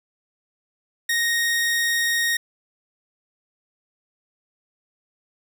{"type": "tone", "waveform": "sawtooth", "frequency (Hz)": 1864.7, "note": "A#6", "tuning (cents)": 0, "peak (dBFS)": -16, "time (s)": [1.09, 2.37], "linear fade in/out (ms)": 5, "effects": []}